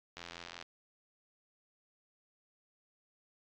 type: click train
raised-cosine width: 0.2 ms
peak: -27 dBFS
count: 40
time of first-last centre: 0.17-0.625 s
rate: 85.7 Hz
effects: low-pass 6000 Hz 12 dB/octave + AAC 64 kbps